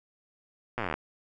slowing click train, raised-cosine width 0.5 ms, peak -16 dBFS, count 16, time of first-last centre 0.78-0.94 s, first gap 8 ms, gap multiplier 1.04, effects none

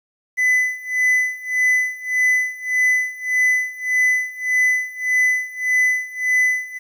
triangle tone with tremolo, 2006 Hz, B6, 26 cents sharp, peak -11 dBFS, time 0.37-6.79 s, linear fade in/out 20 ms, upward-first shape sine, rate 1.7 Hz, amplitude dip 90%, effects 8-bit

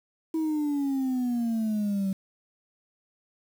sine exponential sweep, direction down, 323.7 to 190 Hz, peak -22 dBFS, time 0.34-2.13 s, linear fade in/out 5 ms, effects tanh soft clip ceiling -23 dBFS + 8-bit

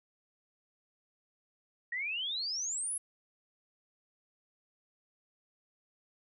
sine exponential sweep, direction up, 1864.7 to 11040 Hz, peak -33 dBFS, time 1.92-2.98 s, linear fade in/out 5 ms, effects none

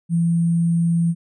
sine tone with sample-and-hold, 168.4 Hz, E3, 37 cents sharp, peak -15 dBFS, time 0.09-1.15 s, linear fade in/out 50 ms, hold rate 8820 Hz, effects resampled to 22050 Hz

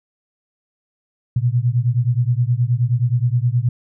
sine beating tone pair, 117.5 / 127 Hz, A#2 / B2, +14 / +49 cents, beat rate 9.5 Hz, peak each -17 / -18 dBFS, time 1.36-3.69 s, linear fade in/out 5 ms, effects none

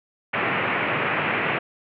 white band-pass noise, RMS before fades -24 dBFS, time 0.33-1.59 s, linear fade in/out 10 ms, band 100 to 2600 Hz, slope 48 dB/octave, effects none

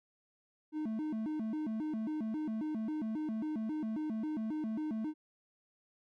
triangle tone with vibrato, 260 Hz, C4, 11 cents flat, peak -32 dBFS, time 0.72-5.14 s, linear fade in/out 50 ms, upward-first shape square, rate 3.7 Hz, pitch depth 290 cents each way, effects none

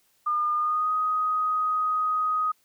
sine tone with pitch glide, 1211 to 1252.3 Hz, D#6 to D#6, -47 to +11 cents, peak -22 dBFS, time 0.26-2.52 s, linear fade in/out 10 ms, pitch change +58 cents, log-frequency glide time 0.55-0.92 s, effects white hiss -66 dBFS RMS until 2.64 s

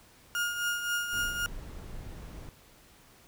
35% pulse tone with tremolo, 1422 Hz, F6, 31 cents sharp, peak -25 dBFS, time 0.35-1.46 s, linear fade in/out 0 ms, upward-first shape triangle, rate 3.8 Hz, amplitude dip 60%
brown noise, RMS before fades -42 dBFS, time 1.13-2.49 s, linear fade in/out 0 ms
effects pink hiss -58 dBFS RMS until 3.27 s

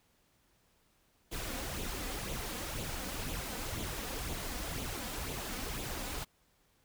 pink noise with flanger, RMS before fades -39 dBFS, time 1.31-6.25 s, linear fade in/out 20 ms, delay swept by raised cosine 0.28 to 4.08 ms, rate 2 Hz, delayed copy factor +0.55, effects pink hiss -71 dBFS RMS until 6.84 s

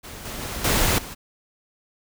pink noise with level steps, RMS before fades -38 / -33 / -31 / -20 / -36 dBFS, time 0.03-1.15 s, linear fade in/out 20 ms, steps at 0.25 / 0.41 / 0.64 / 0.98 s, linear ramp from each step 5 ms, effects none

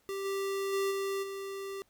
square tone with level steps, 392 Hz, G4, in tune, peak -35 / -32 / -29 / -32 / -38 dBFS, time 0.09-1.82 s, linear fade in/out 0 ms, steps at 0.24 / 0.72 / 0.9 / 1.22 s, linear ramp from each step 20 ms, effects pink hiss -70 dBFS RMS until 1.89 s

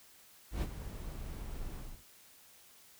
brown noise with ADSR envelope, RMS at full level -30 dBFS, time 0.51-2.04 s, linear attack 110 ms, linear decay 43 ms, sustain -12 dB, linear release 280 ms, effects white hiss -60 dBFS RMS until 2.99 s

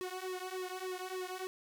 sawtooth tone with flanger, 370 Hz, F#4, in tune, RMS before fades -41 dBFS, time 0.01-1.47 s, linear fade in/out 0 ms, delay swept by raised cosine 1.3 to 3.3 ms, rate 3.4 Hz, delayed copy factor -0.95, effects none

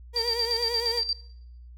35% pulse tone with vibrato, 466.2 Hz, A#4, in tune, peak -28 dBFS, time 0.13-1.03 s, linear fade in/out 50 ms, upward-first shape sine, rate 8.8 Hz, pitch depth 57 cents each way
sine tone with tremolo, 4699 Hz, D8, in tune, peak -23 dBFS, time 0.16-1.13 s, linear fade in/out 2 ms, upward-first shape square, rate 8.6 Hz, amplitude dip 70%
effects noise-tail reverb RT60 0.7 s tail -20 dB re dry + added 60 Hz sine -43 dBFS peak until 1.77 s

